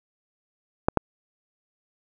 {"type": "clicks", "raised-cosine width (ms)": 1, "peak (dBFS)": -4, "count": 2, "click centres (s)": [0.885, 0.973], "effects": []}